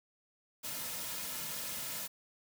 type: noise with comb filter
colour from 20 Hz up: white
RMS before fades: -40 dBFS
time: 0.63-2.08 s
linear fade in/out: 20 ms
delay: 2.6 ms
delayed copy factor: -0.6
effects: none